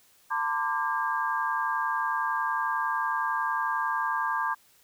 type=tone cluster; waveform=sine; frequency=900 / 1020 / 1171 / 1612 Hz; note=A5 / C6 / D6 / G6; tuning=+39 / -44 / -5 / +48 cents; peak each=-31 dBFS; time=0.3-4.55 s; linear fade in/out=20 ms; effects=white hiss -61 dBFS RMS until 4.83 s